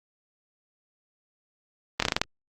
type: slowing click train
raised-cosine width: 0.2 ms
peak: -4 dBFS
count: 7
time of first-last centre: 2-2.215 s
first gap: 24 ms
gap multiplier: 1.16
effects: Opus 32 kbps